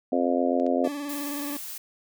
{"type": "harmonic tone", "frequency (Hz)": 87.6, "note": "F2", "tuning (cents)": 6, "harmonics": [3, 4, 5, 6, 7, 8], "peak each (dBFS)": [-25, -30, -31, -29, -28, -30], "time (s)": [0.12, 0.88], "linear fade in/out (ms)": 5}
{"type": "clicks", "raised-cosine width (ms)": 0.2, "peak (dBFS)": -30, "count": 2, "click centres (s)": [0.599, 0.665]}
{"type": "tone with vibrato", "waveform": "40% pulse", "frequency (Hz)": 287.8, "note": "D4", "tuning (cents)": -35, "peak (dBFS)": -30, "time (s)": [0.84, 1.57], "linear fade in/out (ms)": 5, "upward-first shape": "square", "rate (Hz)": 19, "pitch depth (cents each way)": 33}
{"type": "noise", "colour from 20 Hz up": "blue", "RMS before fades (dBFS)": -37, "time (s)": [1.09, 1.78], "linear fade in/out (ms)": 5}
{"effects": []}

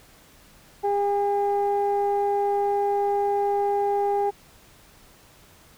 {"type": "tone pair together", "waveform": "sine", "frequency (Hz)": [404.4, 809.8], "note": ["G#4", "G#5"], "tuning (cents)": [-46, -44], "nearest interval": "octave", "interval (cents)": 1202, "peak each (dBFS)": -22, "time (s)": [0.83, 4.31], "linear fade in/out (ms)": 20, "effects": ["tanh soft clip ceiling -15 dBFS", "pink hiss -53 dBFS RMS until 5.77 s"]}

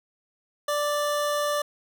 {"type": "tone", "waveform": "25% pulse", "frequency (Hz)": 587.3, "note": "D5", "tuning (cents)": 0, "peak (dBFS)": -20, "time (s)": [0.68, 1.62], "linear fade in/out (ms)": 5, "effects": []}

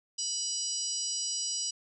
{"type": "harmonic tone with a mistuned harmonic", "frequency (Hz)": 990, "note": "B5", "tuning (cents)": 4, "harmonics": [3, 4, 5, 6, 7, 8], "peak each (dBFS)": [-42, -45, -36, -35, -45, -36], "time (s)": [0.18, 1.71], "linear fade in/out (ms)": 10, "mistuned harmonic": 6, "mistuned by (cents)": -61, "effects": []}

